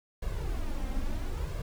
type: noise with flanger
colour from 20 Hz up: brown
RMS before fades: -32 dBFS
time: 0.22-1.62 s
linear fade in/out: 5 ms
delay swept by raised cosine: 1.8 to 3.8 ms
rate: 0.73 Hz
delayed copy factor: +0.65
effects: none